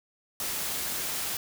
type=noise; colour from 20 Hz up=white; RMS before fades=-32 dBFS; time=0.4-1.37 s; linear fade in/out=2 ms; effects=none